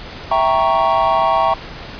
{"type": "chord", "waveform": "triangle", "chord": "E diminished seventh", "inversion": "none", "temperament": "equal", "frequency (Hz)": [659.3, 784, 932.3, 1108.7], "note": ["E5", "G5", "Bb5", "Db6"], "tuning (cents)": [0, 0, 0, 0], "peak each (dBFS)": -16, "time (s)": [0.31, 1.54], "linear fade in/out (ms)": 5, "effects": ["pink hiss -32 dBFS RMS until 1.99 s", "resampled to 11025 Hz"]}